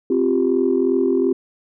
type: chord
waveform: sine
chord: C suspended fourth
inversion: none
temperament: equal with one note detuned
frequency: 262.7 / 349.2 / 392 Hz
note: C4 / F4 / G4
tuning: +7 / 0 / 0 cents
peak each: -19 / -19 / -18 dBFS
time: 0.1-1.33 s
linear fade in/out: 5 ms
effects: tanh soft clip ceiling -7 dBFS